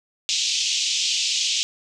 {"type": "band-pass noise", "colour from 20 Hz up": "pink", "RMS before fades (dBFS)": -23, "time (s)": [0.29, 1.63], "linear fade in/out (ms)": 0, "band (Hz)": [2700, 7100], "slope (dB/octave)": 48, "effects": []}